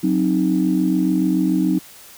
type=chord; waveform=sine; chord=C diminished; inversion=second; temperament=equal with one note detuned; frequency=185 / 264.1 / 311.1 Hz; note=Gb3 / C4 / Eb4; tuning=0 / +16 / 0 cents; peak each=-19 / -20 / -18 dBFS; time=0.03-1.79 s; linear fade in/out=10 ms; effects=tanh soft clip ceiling -6 dBFS + white hiss -43 dBFS RMS until 2.17 s